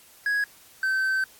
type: tone pair in turn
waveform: triangle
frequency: 1661.2 / 1543.3 Hz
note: G#6 / G6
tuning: 0 / -27 cents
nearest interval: minor second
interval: 127 cents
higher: first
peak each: -20 dBFS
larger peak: neither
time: 0.26-0.44 / 0.83-1.24 s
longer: second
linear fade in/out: 2 ms
effects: white hiss -53 dBFS RMS until 1.39 s + AAC 64 kbps